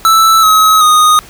square tone with pitch steps, 1318.5 / 1278.7 / 1240.2 Hz, E6 / D#6 / D#6, 0 / +47 / -6 cents, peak -5 dBFS, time 0.05-1.19 s, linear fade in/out 0 ms, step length 380 ms, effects pink hiss -36 dBFS RMS until 1.29 s

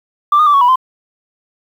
sine tone with pitch steps, 1176 / 1228 / 1166 / 1112 / 979 / 1034 Hz, D6 / D#6 / D6 / C#6 / B5 / C6, +2 / -23 / -13 / +5 / -15 / -21 cents, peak -5 dBFS, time 0.32-0.758 s, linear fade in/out 5 ms, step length 73 ms, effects tanh soft clip ceiling -4 dBFS + 7-bit

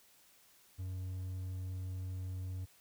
triangle tone, 92.5 Hz, F#2, in tune, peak -36 dBFS, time 0.78-2.66 s, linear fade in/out 20 ms, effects white hiss -65 dBFS RMS until 2.8 s

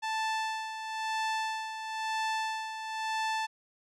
sawtooth tone with tremolo, 880 Hz, A5, in tune, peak -25 dBFS, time 0.02-3.47 s, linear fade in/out 20 ms, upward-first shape sine, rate 1 Hz, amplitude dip 60%, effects low-pass 6000 Hz 12 dB/octave

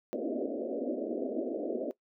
pink band-pass noise, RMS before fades -34 dBFS, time 0.13-1.91 s, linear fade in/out 0 ms, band 230 to 650 Hz, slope 96 dB/octave, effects noise-tail reverb RT60 0.1 s tail -18 dB re dry

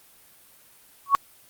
sine tone with exponential growth, 1113 Hz, C#6, 7 cents sharp, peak -9 dBFS, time 1.06-1.15 s, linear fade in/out 0 ms, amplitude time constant 19 ms, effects white hiss -54 dBFS RMS until 1.49 s + Opus 32 kbps

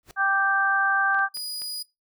pink noise with exponential growth, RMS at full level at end -39 dBFS, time 0.03-0.11 s, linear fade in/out 0 ms, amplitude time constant 17 ms
harmonic tone, 392 Hz, G4, in tune, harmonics 2 / 3 / 4, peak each -26 / -26 / -21 dBFS, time 0.16-1.29 s, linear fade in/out 50 ms
clicks, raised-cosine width 0.3 ms, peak -29 dBFS, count 4, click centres 1.145 / 1.191 / 1.371 / 1.619 s
sawtooth tone, 4925 Hz, D#8, 19 cents flat, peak -27 dBFS, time 1.34-1.83 s, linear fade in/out 10 ms
effects noise-tail reverb RT60 0.2 s tail -19 dB re dry

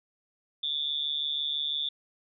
sine tone with amplitude modulation, 3524 Hz, A7, 2 cents sharp, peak -24 dBFS, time 0.63-1.89 s, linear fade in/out 5 ms, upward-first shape sine, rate 146 Hz, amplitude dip 90%, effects none

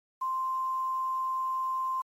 sine tone with quantisation, 1045 Hz, C6, 2 cents flat, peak -28 dBFS, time 0.21-2.02 s, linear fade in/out 10 ms, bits 9, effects AAC 48 kbps

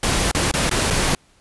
pink noise with dropouts, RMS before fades -19 dBFS, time 0.03-1.15 s, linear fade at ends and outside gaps 2 ms, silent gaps 0.314-0.348 / 0.514-0.538 / 0.695-0.712 / 0.903-0.907 s, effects pink hiss -56 dBFS RMS until 1.4 s + resampled to 24000 Hz

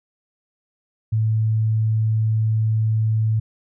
sine tone, 110 Hz, A2, in tune, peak -16 dBFS, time 1.12-3.4 s, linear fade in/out 10 ms, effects none

